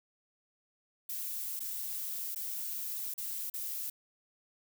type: noise with dropouts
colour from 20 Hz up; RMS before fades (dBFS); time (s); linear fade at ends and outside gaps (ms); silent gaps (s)
violet; -38; 1.09-3.9; 5; 1.594-1.603 / 2.348-2.359 / 3.14-3.178 / 3.5-3.539
effects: none